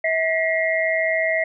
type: tone cluster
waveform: sine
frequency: 646 / 1929 / 2115 Hz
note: E5 / B6 / C7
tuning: -35 / -41 / +18 cents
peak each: -21 / -23 / -24 dBFS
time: 0.04-1.44 s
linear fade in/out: 5 ms
effects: none